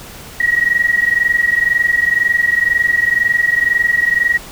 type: tone pair together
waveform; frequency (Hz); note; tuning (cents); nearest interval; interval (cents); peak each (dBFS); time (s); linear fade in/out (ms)
sine; 1892 / 1914; A#6 / A#6; +25 / +45; unison; 20; -14; 0.4-4.38; 5
effects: pink hiss -34 dBFS RMS until 4.51 s